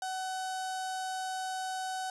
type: tone with notch filter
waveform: sawtooth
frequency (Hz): 752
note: F#5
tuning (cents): +28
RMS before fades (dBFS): -36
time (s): 0.02-2.1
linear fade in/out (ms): 2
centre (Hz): 2300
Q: 1.4
effects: resampled to 24000 Hz + 11-bit